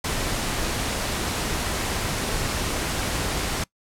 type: noise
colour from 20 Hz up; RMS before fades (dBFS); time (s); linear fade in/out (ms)
pink; -26; 0.04-3.64; 5
effects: noise-tail reverb RT60 0.1 s tail -23 dB re dry + low-pass 11000 Hz 12 dB/octave